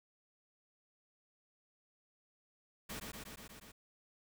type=noise with echo; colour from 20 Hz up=pink; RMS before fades=-44 dBFS; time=2.89-3 s; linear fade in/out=10 ms; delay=120 ms; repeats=6; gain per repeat=-2 dB; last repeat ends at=3.72 s; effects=none